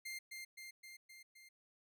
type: tone with echo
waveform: sawtooth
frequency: 2104 Hz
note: C7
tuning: 9 cents sharp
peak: -40 dBFS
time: 0.05-0.19 s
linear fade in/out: 10 ms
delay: 260 ms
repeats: 5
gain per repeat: -3 dB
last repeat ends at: 1.49 s
effects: none